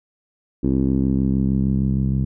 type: tone with low-pass filter sweep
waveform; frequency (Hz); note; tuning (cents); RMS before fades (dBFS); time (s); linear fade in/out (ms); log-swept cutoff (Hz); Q
10% pulse; 66.5; C2; +29; -19; 0.63-2.25; 10; 300 to 160; 2.2
effects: none